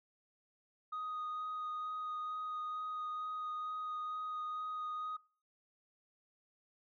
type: tone with vibrato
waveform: sine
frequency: 1244.5 Hz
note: D#6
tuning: in tune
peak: -36 dBFS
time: 0.92-5.17 s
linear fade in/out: 10 ms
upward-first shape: sine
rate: 2.2 Hz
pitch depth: 9 cents each way
effects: noise-tail reverb RT60 0.4 s tail -24 dB re dry + tanh soft clip ceiling -36 dBFS